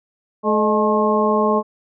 harmonic tone with a mistuned harmonic, 214.8 Hz, A3, 41 cents flat, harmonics 1 / 2 / 3 / 4 / 5, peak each -20 / -19 / -21 / -24 / -20 dBFS, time 0.43-1.63 s, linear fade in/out 50 ms, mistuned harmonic 3, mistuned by -70 cents, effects none

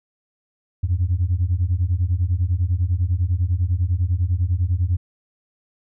sine beating tone pair, 84.3 / 94.3 Hz, E2 / F#2, +39 / +33 cents, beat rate 10 Hz, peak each -19 dBFS, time 0.83-4.97 s, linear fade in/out 10 ms, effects tanh soft clip ceiling -12 dBFS

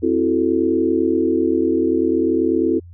sine chord, F# half-diminished seventh, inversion second, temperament equal, 261.6 / 329.6 / 370 / 440 Hz, C4 / E4 / F#4 / A4, 0 / 0 / 0 / 0 cents, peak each -21 / -18 / -21 / -22 dBFS, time 0.02-2.8 s, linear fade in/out 20 ms, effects added 87 Hz sine -37 dBFS peak until 2.93 s

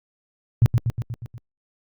sine tone with echo, 116.54 Hz, A#2, in tune, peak -10 dBFS, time 0.62-0.66 s, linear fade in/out 0 ms, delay 120 ms, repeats 6, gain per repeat -4 dB, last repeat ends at 1.38 s, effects Opus 48 kbps

